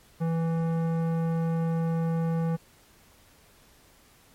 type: tone with tanh clipping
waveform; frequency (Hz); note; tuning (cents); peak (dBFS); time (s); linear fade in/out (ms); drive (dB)
sine; 164.81; E3; 0; -26; 0.2-2.57; 20; 15
effects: pink hiss -58 dBFS RMS until 4.34 s + MP3 64 kbps